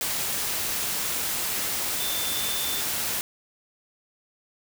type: tone in noise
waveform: sine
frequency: 3547 Hz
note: A7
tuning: 13 cents sharp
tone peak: -32 dBFS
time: 2-2.81 s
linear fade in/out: 0 ms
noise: white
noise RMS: -28 dBFS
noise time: 0.01-3.21 s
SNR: -7 dB
effects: none